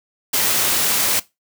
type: noise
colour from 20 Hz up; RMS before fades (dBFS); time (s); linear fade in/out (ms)
white; -18; 0.33-1.2; 10
effects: noise-tail reverb RT60 0.2 s tail -19 dB re dry + high-pass 100 Hz 12 dB/octave